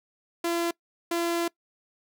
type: tone bursts at uneven times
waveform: sawtooth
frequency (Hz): 340.1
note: F4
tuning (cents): -46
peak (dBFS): -21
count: 2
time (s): 0.44-0.71 / 1.11-1.48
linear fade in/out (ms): 5
effects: noise-tail reverb RT60 0.1 s tail -23 dB re dry